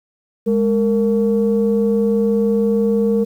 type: tone pair together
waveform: sine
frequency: 207.7 / 461.6 Hz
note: G#3 / A#4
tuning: 0 / -17 cents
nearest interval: octave + major second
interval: 1383 cents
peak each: -15 dBFS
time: 0.46-3.25 s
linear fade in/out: 20 ms
effects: tanh soft clip ceiling -7 dBFS + 8-bit

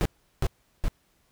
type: noise bursts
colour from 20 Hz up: brown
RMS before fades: -23 dBFS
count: 3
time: 0.01-0.882 s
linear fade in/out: 0 ms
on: 44 ms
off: 370 ms
effects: pink hiss -67 dBFS RMS until 1.31 s

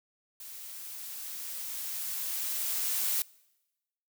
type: noise with level ramp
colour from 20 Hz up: blue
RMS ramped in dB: -45 to -29 dBFS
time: 0.4-3.22 s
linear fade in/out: 2 ms
effects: noise-tail reverb RT60 1.0 s tail -24 dB re dry

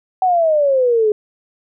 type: exponential sweep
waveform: sine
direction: down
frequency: 759 to 415.3 Hz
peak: -11 dBFS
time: 0.22-1.12 s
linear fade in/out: 2 ms
effects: none

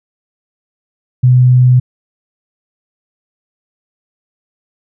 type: tone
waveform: sine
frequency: 125.9 Hz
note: B2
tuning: 34 cents sharp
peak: -4 dBFS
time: 1.23-1.8 s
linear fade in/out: 10 ms
effects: none

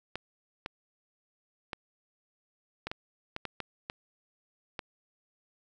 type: clicks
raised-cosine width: 0.3 ms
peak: -19 dBFS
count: 10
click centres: 0.156 / 0.661 / 1.732 / 2.87 / 2.915 / 3.364 / 3.453 / 3.603 / 3.899 / 4.792 s
effects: 10-bit

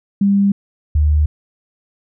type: tone pair in turn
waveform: sine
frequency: 199.4 / 75.17 Hz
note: G3 / D2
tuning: +30 / +41 cents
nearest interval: octave + perfect fourth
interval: 1689 cents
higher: first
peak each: -10 dBFS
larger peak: neither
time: 0.21-0.52 / 0.95-1.26 s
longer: neither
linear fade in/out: 5 ms
effects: none

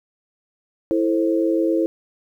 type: chord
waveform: sine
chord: A minor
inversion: second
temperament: just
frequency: 330 / 440 / 528 Hz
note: E4 / A4 / C5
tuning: +2 / 0 / +16 cents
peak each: -18 / -24 / -23 dBFS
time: 0.91-1.86 s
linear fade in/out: 0 ms
effects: 9-bit

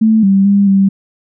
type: tone with pitch steps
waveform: sine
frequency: 220.1 / 195 / 200.3 / 195.1 Hz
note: A3 / G3 / G3 / G3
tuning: +1 / -9 / +38 / -8 cents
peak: -6 dBFS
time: 0.01-0.89 s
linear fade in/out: 10 ms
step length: 220 ms
effects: none

